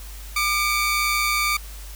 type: tone pair together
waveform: sawtooth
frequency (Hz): 1201 / 2280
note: D6 / C#7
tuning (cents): +38 / +48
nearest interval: major seventh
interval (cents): 1110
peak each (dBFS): -19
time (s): 0.36-1.57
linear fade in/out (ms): 5
effects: added 50 Hz sine -35 dBFS peak until 1.95 s + white hiss -43 dBFS RMS until 1.95 s